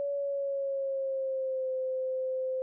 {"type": "tone with pitch glide", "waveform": "sine", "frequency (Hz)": [566, 519], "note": ["C#5", "C5"], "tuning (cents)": [36, -14], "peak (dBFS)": -29, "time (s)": [0, 2.62], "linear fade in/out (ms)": 0, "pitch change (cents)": -150, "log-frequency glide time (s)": [0.12, 1.7], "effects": []}